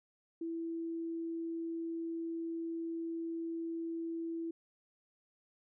sine tone, 331.1 Hz, E4, 8 cents sharp, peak -36 dBFS, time 0.41-4.51 s, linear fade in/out 5 ms, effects none

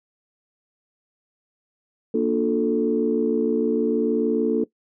sine chord, Bb major seventh, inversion none, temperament equal with one note detuned, 233.1 / 293.7 / 353.5 / 440 Hz, Bb3 / D4 / F4 / A4, 0 / 0 / +21 / 0 cents, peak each -23 / -24 / -26 / -21 dBFS, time 2.14-4.64 s, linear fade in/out 5 ms, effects noise-tail reverb RT60 0.1 s tail -19 dB re dry + tanh soft clip ceiling -8 dBFS

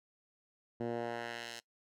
10% pulse tone with band-pass filter sweep, 117.8 Hz, A#2, 19 cents sharp, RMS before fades -40 dBFS, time 0.8-1.6 s, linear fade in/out 5 ms, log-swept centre 290 to 5400 Hz, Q 0.81, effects noise-tail reverb RT60 0.1 s tail -21 dB re dry

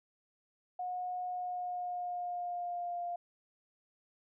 sine tone with pitch glide, 725 to 699.5 Hz, F#5 to F5, -35 to +3 cents, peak -35 dBFS, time 0.79-3.16 s, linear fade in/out 5 ms, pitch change -62 cents, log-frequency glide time 1.26-3.02 s, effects none

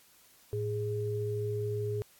sine tone pair together, 110 / 415.3 Hz, A2 / G#4, 0 / 0 cents, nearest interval octave + major seventh, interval 2300 cents, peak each -33 / -33 dBFS, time 0.53-2.02 s, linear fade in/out 0 ms, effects white hiss -61 dBFS RMS until 2.19 s + AAC 64 kbps

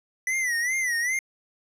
square tone with vibrato, 1975.5 Hz, B6, in tune, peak -24 dBFS, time 0.27-1.19 s, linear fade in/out 2 ms, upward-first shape sine, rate 2.5 Hz, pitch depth 120 cents each way, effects low-pass 12000 Hz 12 dB/octave

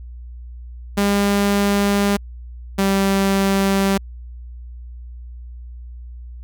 sawtooth tone pair in turn, 201.5 / 195.42 Hz, G3 / G3, +48 / -5 cents, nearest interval minor second, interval 53 cents, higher first, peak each -11 dBFS, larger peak neither, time 0.97-2.17 / 2.78-3.98 s, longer neither, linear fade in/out 10 ms, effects added 60 Hz sine -32 dBFS peak until 6.43 s

